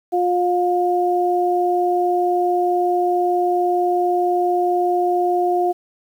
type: tone pair together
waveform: sine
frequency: 355.5 / 711 Hz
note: F4 / F5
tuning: +31 / +31 cents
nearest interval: octave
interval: 1200 cents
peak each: -18 dBFS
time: 0.12-5.73 s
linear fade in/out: 20 ms
effects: 8-bit